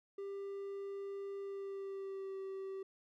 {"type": "tone with pitch glide", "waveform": "triangle", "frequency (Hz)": [396.3, 385.9], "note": ["G4", "G4"], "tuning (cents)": [19, -27], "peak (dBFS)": -39, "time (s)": [0.18, 2.83], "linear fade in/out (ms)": 5, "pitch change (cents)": -46, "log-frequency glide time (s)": [1.4, 2.38], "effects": []}